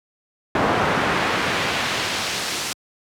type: noise with band-pass filter sweep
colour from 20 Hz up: brown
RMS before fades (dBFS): -22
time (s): 0.55-2.73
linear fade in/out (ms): 2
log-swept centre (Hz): 1000 to 6600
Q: 0.75
effects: high-pass 80 Hz 12 dB/octave